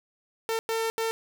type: tone bursts at uneven times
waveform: sawtooth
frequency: 450.7 Hz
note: A4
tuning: 42 cents sharp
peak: -22 dBFS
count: 3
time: 0.49-0.59 / 0.69-0.9 / 0.98-1.11 s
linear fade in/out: 0 ms
effects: none